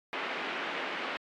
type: band-pass noise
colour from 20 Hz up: white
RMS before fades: -36 dBFS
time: 0.13-1.17 s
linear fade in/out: 0 ms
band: 240 to 2700 Hz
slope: 24 dB/octave
effects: AAC 64 kbps